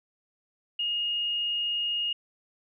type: tone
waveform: sine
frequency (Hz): 2856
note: F7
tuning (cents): +38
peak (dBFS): -26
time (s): 0.79-2.13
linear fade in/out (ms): 5
effects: none